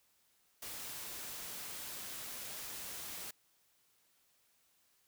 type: noise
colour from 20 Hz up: white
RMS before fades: -45 dBFS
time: 0.62-3.31 s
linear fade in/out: 5 ms
effects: white hiss -73 dBFS RMS until 5.07 s